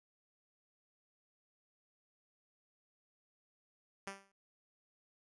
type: tone with exponential decay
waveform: 5% pulse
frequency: 196.3 Hz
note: G3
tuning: 3 cents sharp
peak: -28 dBFS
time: 4.07-4.32 s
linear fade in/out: 2 ms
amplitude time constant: 53 ms
effects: resampled to 24000 Hz